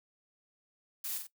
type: noise with echo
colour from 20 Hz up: blue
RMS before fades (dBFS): -38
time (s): 1.04-1.18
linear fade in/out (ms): 5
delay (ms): 45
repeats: 2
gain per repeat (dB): -5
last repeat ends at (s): 1.27
effects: noise-tail reverb RT60 0.1 s tail -17 dB re dry